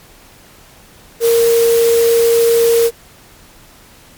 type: tone in noise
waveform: sine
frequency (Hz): 463.9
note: A#4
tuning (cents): -8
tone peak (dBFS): -8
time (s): 1.2-2.91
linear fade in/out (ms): 50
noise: white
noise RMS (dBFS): -22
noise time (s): 1.2-2.91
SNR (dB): +11
effects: pink hiss -43 dBFS RMS until 4.17 s + MP3 96 kbps